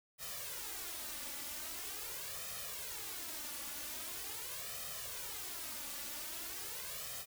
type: noise with flanger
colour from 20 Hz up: white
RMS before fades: -44 dBFS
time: 0.18-7.26 s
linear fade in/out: 50 ms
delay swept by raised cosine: 1.6 to 3.5 ms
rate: 0.43 Hz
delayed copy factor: +0.8
effects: none